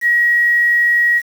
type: tone with quantisation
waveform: sine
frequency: 1904 Hz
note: A#6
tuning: 36 cents sharp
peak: -10 dBFS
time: 0.01-1.22 s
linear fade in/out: 50 ms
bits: 6
effects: none